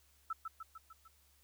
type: tone with echo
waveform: sine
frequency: 1318.5 Hz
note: E6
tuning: in tune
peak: -35 dBFS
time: 0.3-0.33 s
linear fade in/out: 5 ms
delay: 150 ms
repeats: 5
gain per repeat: -4 dB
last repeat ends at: 1.08 s
effects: added 70 Hz sine -70 dBFS peak until 1.43 s + white hiss -70 dBFS RMS until 1.43 s